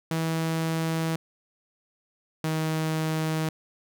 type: tone pair in turn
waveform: sawtooth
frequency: 162.3 / 158.23 Hz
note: E3 / D#3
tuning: -27 / +29 cents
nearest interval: unison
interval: 44 cents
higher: first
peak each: -21 dBFS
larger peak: neither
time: 0.11-1.16 / 2.44-3.49 s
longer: neither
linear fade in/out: 2 ms
effects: none